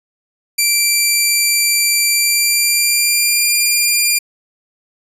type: tone with pitch glide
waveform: 10% pulse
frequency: 2349 to 2397 Hz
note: D7 to D7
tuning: 0 to +35 cents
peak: -3 dBFS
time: 0.58-4.19 s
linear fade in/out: 10 ms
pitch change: +35 cents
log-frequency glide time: 2.06-3.49 s
effects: resampled to 32000 Hz